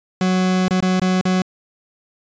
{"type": "tone with dropouts", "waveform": "40% pulse", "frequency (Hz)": 185, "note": "F#3", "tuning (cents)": 0, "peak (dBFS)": -14, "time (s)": [0.21, 1.42], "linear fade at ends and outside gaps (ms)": 2, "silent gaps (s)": [[0.682, 0.708], [0.805, 0.825], [0.997, 1.017], [1.212, 1.253]], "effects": ["resampled to 16000 Hz"]}